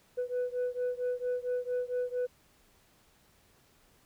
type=beating tone pair; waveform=sine; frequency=493.9 / 498.3 Hz; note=B4 / B4; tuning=0 / +15 cents; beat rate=4.4 Hz; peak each=-31 / -32 dBFS; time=0.17-2.27 s; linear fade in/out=20 ms; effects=tanh soft clip ceiling -27 dBFS + pink hiss -65 dBFS RMS until 4.05 s